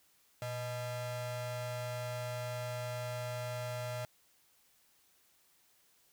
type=ring-modulated tone; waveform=45% pulse; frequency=370 Hz; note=F#4; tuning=in tune; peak=-34 dBFS; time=0.42-4.05 s; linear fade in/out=0 ms; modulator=251 Hz; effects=white hiss -69 dBFS RMS until 6.12 s